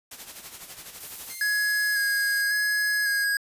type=noise with tremolo; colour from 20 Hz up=white; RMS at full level=-39 dBFS; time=0.11-1.35 s; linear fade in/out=5 ms; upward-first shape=sine; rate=12 Hz; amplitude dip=60%
type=noise; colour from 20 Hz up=violet; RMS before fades=-38 dBFS; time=1-2.42 s; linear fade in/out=5 ms
type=tone; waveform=5% pulse; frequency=2105 Hz; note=C7; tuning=10 cents sharp; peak=-27 dBFS; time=1.3-3.24 s; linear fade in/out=0 ms
type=tone with vibrato; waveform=square; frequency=1661.2 Hz; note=G#6; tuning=in tune; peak=-23 dBFS; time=1.41-3.37 s; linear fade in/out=2 ms; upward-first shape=square; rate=0.91 Hz; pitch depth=17 cents each way
effects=resampled to 32000 Hz